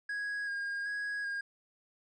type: tone with vibrato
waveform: triangle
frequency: 1640 Hz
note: G#6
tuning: 22 cents flat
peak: -32 dBFS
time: 0.09-1.41 s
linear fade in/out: 5 ms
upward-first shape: square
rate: 1.3 Hz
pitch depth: 19 cents each way
effects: resampled to 22050 Hz